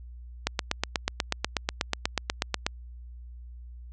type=click train; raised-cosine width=0.2 ms; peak=-7 dBFS; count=19; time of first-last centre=0.47-2.665 s; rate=8.2 Hz; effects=added 60 Hz sine -41 dBFS peak until 3.92 s + resampled to 22050 Hz